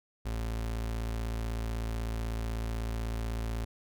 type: tone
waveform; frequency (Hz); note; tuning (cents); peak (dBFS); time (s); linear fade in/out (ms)
35% pulse; 56.1; A1; +34; -30; 0.25-3.65; 10
effects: none